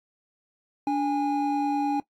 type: tone pair together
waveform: triangle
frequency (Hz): 289.8 / 819.7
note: D4 / G#5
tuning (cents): -23 / -23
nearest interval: octave + tritone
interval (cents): 1800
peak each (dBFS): -23 / -24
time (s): 0.87-2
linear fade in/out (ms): 2
effects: noise-tail reverb RT60 0.1 s tail -20 dB re dry + AAC 64 kbps